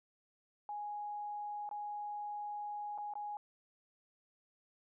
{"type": "tone with dropouts", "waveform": "sine", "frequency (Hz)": 830, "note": "G#5", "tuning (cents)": -1, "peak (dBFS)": -39, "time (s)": [0.69, 3.37], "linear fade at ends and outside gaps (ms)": 1, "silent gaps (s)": [[1.691, 1.712], [2.978, 2.984], [3.137, 3.154]], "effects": []}